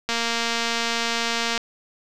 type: click train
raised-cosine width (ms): 0.2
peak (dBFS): -7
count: 346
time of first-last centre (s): 0.09-1.577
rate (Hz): 232
effects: none